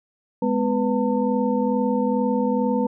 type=tone cluster; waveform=sine; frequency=208.9 / 251.2 / 493.7 / 901 Hz; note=G#3 / B3 / B4 / A5; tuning=+10 / +30 / -1 / +41 cents; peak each=-23 / -23 / -24 / -28 dBFS; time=0.42-2.87 s; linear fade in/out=5 ms; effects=none